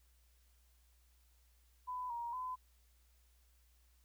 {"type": "tone with pitch steps", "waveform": "sine", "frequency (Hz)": [1001, 943, 1013], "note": ["B5", "A#5", "B5"], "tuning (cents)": [23, 20, 44], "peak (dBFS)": -39, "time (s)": [1.87, 2.56], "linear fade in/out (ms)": 20, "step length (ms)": 230, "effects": ["added 60 Hz sine -67 dBFS peak until 4.04 s", "white hiss -75 dBFS RMS until 4.04 s"]}